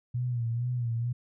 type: tone with vibrato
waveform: sine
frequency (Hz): 119.9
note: A#2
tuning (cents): +49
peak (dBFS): -27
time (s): 0.14-1.13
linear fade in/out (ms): 10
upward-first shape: sine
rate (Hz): 2.2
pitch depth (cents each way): 69
effects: none